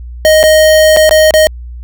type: tone with dropouts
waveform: square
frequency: 623 Hz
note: D#5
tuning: 2 cents sharp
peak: -4 dBFS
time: 0.25-1.47 s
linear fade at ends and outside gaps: 0 ms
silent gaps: 0.43-0.437 / 0.964-0.97 / 1.093-1.11 / 1.308-1.339 s
effects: added 60 Hz sine -23 dBFS peak until 1.83 s